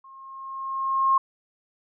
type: tone with level ramp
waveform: sine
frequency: 1073 Hz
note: C6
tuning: 43 cents sharp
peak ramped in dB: -45 to -15 dBFS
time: 0.04-1.18 s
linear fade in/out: 5 ms
effects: none